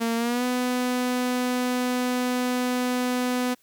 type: tone with pitch glide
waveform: sawtooth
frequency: 230 to 249.4 Hz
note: A#3 to B3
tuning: -23 to +17 cents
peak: -19 dBFS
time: 0-3.55 s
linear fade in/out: 20 ms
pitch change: +140 cents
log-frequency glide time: 0.16-0.44 s
effects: white hiss -63 dBFS RMS until 3.62 s